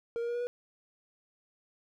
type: tone with pitch steps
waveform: triangle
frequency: 466.1 / 471.2 / 476.4 / 481.7 / 487 Hz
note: A#4 / A#4 / A#4 / B4 / B4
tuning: 0 / +19 / +38 / -43 / -24 cents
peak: -29 dBFS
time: 0.16-0.47 s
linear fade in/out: 0 ms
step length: 62 ms
effects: none